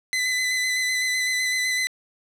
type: tone with vibrato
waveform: sawtooth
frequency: 2015 Hz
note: B6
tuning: 34 cents sharp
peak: -18 dBFS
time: 0.13-1.87 s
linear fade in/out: 0 ms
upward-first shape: square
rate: 7.9 Hz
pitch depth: 16 cents each way
effects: low-pass 10000 Hz 12 dB/octave + 10-bit